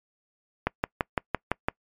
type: click train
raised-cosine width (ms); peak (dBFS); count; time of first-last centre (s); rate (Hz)
0.5; -8; 7; 0.67-1.685; 5.91
effects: noise-tail reverb RT60 0.1 s tail -26 dB re dry + MP3 96 kbps